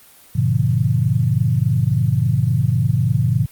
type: chord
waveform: sine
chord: G diminished seventh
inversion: none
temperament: just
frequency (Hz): 98 / 117.6 / 141.12 / 169.34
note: G2 / Bb2 / Db3 / Fb3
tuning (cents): 0 / +16 / +31 / +47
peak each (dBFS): -22 / -17 / -19 / -23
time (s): 0.35-3.46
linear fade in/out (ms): 10
effects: white hiss -47 dBFS RMS until 3.51 s + Opus 32 kbps